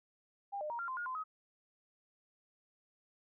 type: tone with pitch steps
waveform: sine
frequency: 801 / 605 / 942 / 1386 / 1038 / 1428 / 1030 / 1266 Hz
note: G5 / D#5 / A#5 / F6 / C6 / F6 / C6 / D#6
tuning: +37 / -49 / +18 / -14 / -14 / +38 / -28 / +30 cents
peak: -37 dBFS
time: 0.52-1.24 s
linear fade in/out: 20 ms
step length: 90 ms
effects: none